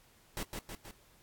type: noise with echo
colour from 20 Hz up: pink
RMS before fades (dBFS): -37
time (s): 0.37-0.43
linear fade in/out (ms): 0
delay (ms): 160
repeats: 3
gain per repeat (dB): -4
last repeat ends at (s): 0.91
effects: pink hiss -64 dBFS RMS until 1.22 s + AAC 64 kbps